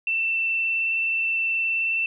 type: tone with vibrato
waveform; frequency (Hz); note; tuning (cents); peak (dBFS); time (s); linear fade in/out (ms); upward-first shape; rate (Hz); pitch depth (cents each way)
sine; 2677; E7; +26; -21; 0.07-2.06; 2; triangle; 19; 16
effects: none